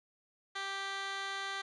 15% pulse tone with band-pass filter, 392 Hz, G4, in tune, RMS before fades -39 dBFS, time 0.55-1.62 s, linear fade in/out 10 ms, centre 2600 Hz, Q 1.4, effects resampled to 22050 Hz

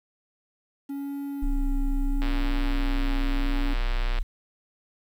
triangle tone with vibrato, 278.6 Hz, C#4, 9 cents sharp, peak -28 dBFS, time 0.89-3.74 s, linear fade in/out 10 ms, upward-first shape sine, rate 0.78 Hz, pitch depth 16 cents each way
sine tone, 31.6 Hz, B0, 41 cents sharp, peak -22 dBFS, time 1.42-4.23 s, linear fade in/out 10 ms
click train, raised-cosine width 0.3 ms, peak -19 dBFS, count 235, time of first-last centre 2.22-4.186 s, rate 119 Hz
effects 9-bit

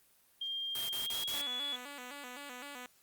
sine tone with pitch glide, 3200 to 3410 Hz, G7 to G#7, +35 to +45 cents, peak -35 dBFS, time 0.41-1.76 s, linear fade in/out 5 ms, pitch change +110 cents, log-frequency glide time 0.99-1.5 s
white noise bursts, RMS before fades -41 dBFS, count 4, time 0.75-1.415 s, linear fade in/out 2 ms, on 140 ms, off 35 ms
5% pulse tone with vibrato, 266.5 Hz, C4, 32 cents sharp, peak -33 dBFS, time 1.34-2.86 s, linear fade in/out 0 ms, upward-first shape square, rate 3.9 Hz, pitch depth 120 cents each way
effects white hiss -67 dBFS RMS until 3.02 s + Opus 32 kbps

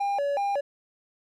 triangle tone with vibrato, 675 Hz, E5, 41 cents sharp, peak -22 dBFS, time 0-0.61 s, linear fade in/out 10 ms, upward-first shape square, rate 2.7 Hz, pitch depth 300 cents each way, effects none

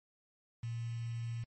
sine tone with quantisation, 116.54 Hz, A#2, in tune, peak -36 dBFS, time 0.63-1.44 s, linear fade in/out 5 ms, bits 9, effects MP3 32 kbps

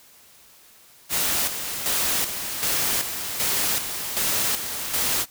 white noise with tremolo, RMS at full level -23 dBFS, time 1.09-5.26 s, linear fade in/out 50 ms, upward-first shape square, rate 1.3 Hz, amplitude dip 55%, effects white hiss -52 dBFS RMS until 5.3 s

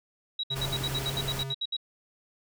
sine tone bursts, 3863 Hz, B7, 39 cents flat, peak -28 dBFS, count 13, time 0.39-1.767 s, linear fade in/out 5 ms, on 45 ms, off 66 ms
square tone with pitch glide, 133.9 to 134.99 Hz, C3 to C#3, +40 to -46 cents, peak -35 dBFS, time 0.5-1.54 s, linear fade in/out 20 ms, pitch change +14 cents, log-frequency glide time 0.87-1.12 s
pink noise, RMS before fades -36 dBFS, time 0.55-1.44 s, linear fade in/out 20 ms
effects none

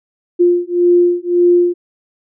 sine beating tone pair, 350.4 / 352.2 Hz, F4 / F4, +6 / +15 cents, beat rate 1.8 Hz, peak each -12 dBFS, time 0.39-1.74 s, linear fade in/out 20 ms, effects none

